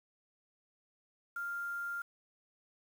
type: tone with quantisation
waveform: sine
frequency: 1396.9 Hz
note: F6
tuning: in tune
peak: -36 dBFS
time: 1.36-2.02 s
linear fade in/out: 5 ms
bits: 9
effects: none